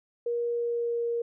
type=tone with pitch glide; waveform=sine; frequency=474.1 to 469.7 Hz; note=A#4 to A#4; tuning=+29 to +13 cents; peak=-26 dBFS; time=0.26-1.22 s; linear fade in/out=5 ms; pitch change=-16 cents; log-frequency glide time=0.46-1.05 s; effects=none